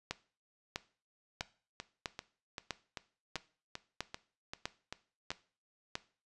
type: two click trains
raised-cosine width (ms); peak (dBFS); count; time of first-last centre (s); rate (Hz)
0.2; -18 / -23; 10 / 11; 0.11-5.954 / 1.41-5.316; 1.54 / 2.56
effects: noise-tail reverb RT60 0.4 s tail -17 dB re dry + resampled to 24000 Hz